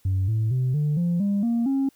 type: tone with pitch steps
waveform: sine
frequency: 94.9 / 110.28 / 128.15 / 148.91 / 173.04 / 201.1 / 233.7 / 271.5 Hz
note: F#2 / A2 / C3 / D3 / F3 / G3 / A#3 / C#4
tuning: +44 / +4 / -36 / +24 / -16 / +44 / +5 / -36 cents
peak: -18 dBFS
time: 0.05-1.89 s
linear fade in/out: 5 ms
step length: 230 ms
effects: tanh soft clip ceiling -18 dBFS + white hiss -62 dBFS RMS until 1.95 s